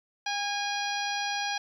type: harmonic tone with a mistuned harmonic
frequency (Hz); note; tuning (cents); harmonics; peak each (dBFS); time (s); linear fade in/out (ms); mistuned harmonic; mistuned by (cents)
819; G#5; -24; 1 / 2 / 3 / 4 / 5 / 6 / 7; -32 / -35 / -37 / -38 / -39 / -40 / -40; 0.26-1.58; 5; 1; -20
effects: 10-bit